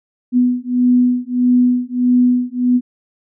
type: beating tone pair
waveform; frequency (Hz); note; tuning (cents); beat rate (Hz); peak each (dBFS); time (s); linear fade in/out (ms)
sine; 246.9 / 248.5; B3 / B3; 0 / +11; 1.6; -14; 0.32-2.81; 50
effects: none